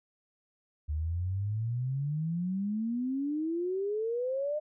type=exponential sweep; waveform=sine; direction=up; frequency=73.42 to 614 Hz; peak=-29 dBFS; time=0.88-4.6 s; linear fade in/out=20 ms; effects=none